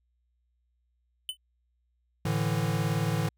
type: tone with exponential decay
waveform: square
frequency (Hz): 3023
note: F#7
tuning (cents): +36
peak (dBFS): -27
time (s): 1.29-1.37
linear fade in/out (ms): 1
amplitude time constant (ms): 17
type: chord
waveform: square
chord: A suspended fourth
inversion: none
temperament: equal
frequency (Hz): 110 / 146.83 / 164.81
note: A2 / D3 / E3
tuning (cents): 0 / 0 / 0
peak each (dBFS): -31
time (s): 2.25-3.29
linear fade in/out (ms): 5
effects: added 60 Hz sine -70 dBFS peak until 3.37 s